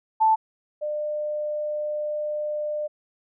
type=tone pair in turn; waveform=sine; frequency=880 / 600.3 Hz; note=A5 / D5; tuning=0 / +38 cents; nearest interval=perfect fifth; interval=662 cents; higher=first; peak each=-15 / -25 dBFS; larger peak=first; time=0.2-0.36 / 0.81-2.88 s; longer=second; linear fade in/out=20 ms; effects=none